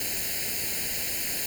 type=noise with comb filter; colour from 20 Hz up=white; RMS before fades=-30 dBFS; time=0-1.46 s; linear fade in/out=2 ms; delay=0.43 ms; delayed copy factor=+0.9; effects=none